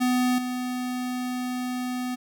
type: tone with level steps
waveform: square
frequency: 250.3 Hz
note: B3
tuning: 23 cents sharp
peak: -21 / -28 dBFS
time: 0-2.16 s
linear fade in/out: 20 ms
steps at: 0.38 s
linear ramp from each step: 5 ms
effects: none